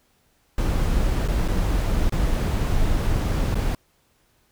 brown noise with dropouts, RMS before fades -21 dBFS, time 0.58-3.75 s, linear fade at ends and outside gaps 2 ms, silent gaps 1.278-1.284 / 1.479-1.483 / 2.096-2.122 / 3.545-3.553 s, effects pink hiss -64 dBFS RMS until 4.51 s

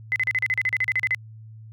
sine tone bursts, 2032 Hz, B6, 49 cents sharp, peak -19 dBFS, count 14, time 0.12-1.147 s, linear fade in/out 0 ms, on 39 ms, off 37 ms, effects added 110 Hz sine -40 dBFS peak until 1.72 s

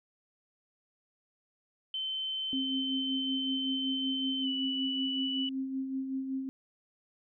sine tone with pitch glide, 3078 to 2961 Hz, G7 to F#7, -32 to +1 cents, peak -32 dBFS, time 1.94-5.49 s, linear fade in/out 2 ms, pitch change -67 cents, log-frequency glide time 4.42-4.48 s
sine tone with tremolo, 265.8 Hz, C4, 27 cents sharp, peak -30 dBFS, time 2.53-6.49 s, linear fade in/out 0 ms, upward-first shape sine, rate 5.3 Hz, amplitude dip 45%
effects none

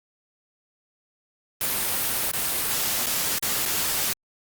white noise with dropouts, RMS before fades -25 dBFS, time 1.61-4.13 s, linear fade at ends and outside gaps 2 ms, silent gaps 2.315-2.334 / 3.06-3.066 / 3.386-3.425 / 3.654-3.658 s, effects Opus 32 kbps

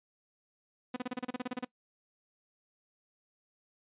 sawtooth tone bursts, 250.1 Hz, B3, 22 cents sharp, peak -29 dBFS, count 13, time 0.94-1.648 s, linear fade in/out 5 ms, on 24 ms, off 33 ms, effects noise-tail reverb RT60 0.1 s tail -21 dB re dry + resampled to 8000 Hz

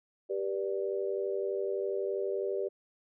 sine chord, G major, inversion none, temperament equal with one note detuned, 392 / 484 / 587.3 Hz, G4 / B4 / D5, 0 / -35 / 0 cents, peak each -32 / -36 / -37 dBFS, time 0.29-2.69 s, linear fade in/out 20 ms, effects none

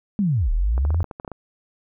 sine linear two-way sweep, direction down then up, 214.8 to 35.22 to 89.9 Hz, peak -17 dBFS, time 0.19-1.03 s, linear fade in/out 0 ms, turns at 0.51 s
clicks, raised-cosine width 1 ms, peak -19 dBFS, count 11, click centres 0.779 / 0.851 / 0.905 / 0.945 / 1.005 / 1.043 / 1.112 / 1.199 / 1.248 / 1.278 / 1.317 s
effects none

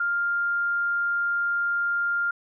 sine tone, 1400 Hz, F6, 4 cents sharp, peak -22 dBFS, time 0-2.31 s, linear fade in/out 5 ms, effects none

